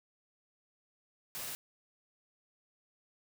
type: noise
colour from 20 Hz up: white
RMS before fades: -41 dBFS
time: 1.35-1.55 s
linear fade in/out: 0 ms
effects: none